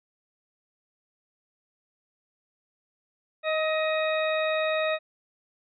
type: harmonic tone with a mistuned harmonic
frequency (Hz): 627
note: D#5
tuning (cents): +13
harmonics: 1 / 2 / 3 / 4 / 6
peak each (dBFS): -25 / -33 / -33 / -33 / -36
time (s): 3.43-4.99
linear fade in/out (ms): 50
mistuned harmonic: 2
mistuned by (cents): +16
effects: none